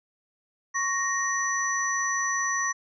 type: tone cluster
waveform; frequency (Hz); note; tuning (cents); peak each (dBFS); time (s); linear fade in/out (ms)
sine; 1105 / 1867 / 5950; C#6 / A#6 / F#8; -6 / +2 / +9; -29 / -28 / -29; 0.74-2.73; 20
effects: none